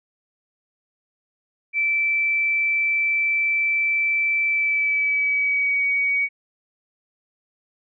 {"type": "tone with pitch glide", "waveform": "sine", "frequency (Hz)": [2327, 2254], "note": ["D7", "C#7"], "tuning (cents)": [-17, 28], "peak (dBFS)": -18, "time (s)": [1.73, 6.29], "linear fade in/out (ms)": 50, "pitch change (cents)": -55, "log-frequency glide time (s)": [4.46, 5.84], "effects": []}